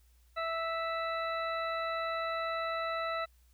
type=harmonic tone; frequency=658 Hz; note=E5; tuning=3 cents flat; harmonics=1 / 2 / 3 / 4 / 6; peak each=-36 / -35 / -41 / -46 / -45 dBFS; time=0.36-3.26 s; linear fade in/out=20 ms; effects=added 60 Hz sine -61 dBFS peak until 3.53 s + white hiss -72 dBFS RMS until 3.53 s